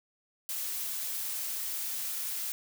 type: noise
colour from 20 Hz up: blue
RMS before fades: -35 dBFS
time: 0.49-2.52 s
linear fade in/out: 0 ms
effects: none